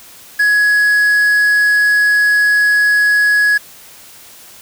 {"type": "tone with quantisation", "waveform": "triangle", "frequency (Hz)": 1677, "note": "G#6", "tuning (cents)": 16, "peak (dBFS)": -7, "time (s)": [0.39, 3.58], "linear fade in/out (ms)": 10, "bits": 5, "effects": ["white hiss -39 dBFS RMS until 4.61 s"]}